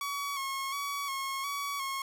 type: tone with vibrato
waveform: sawtooth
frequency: 1108.7 Hz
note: C#6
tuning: in tune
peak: -29 dBFS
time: 0.01-2.02 s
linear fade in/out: 2 ms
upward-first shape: square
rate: 1.4 Hz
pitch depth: 36 cents each way
effects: none